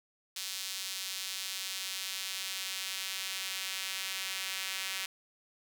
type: tone with high-pass filter sweep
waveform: sawtooth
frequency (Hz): 190.6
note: G3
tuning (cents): -48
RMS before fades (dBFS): -38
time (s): 0.36-5.06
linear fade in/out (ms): 5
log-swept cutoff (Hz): 3900 to 2500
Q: 1.2
effects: none